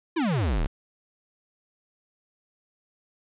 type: exponential sweep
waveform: square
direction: down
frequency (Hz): 358.5 to 30.42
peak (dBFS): -23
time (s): 0.16-0.67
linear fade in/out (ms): 10
effects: resampled to 8000 Hz + 9-bit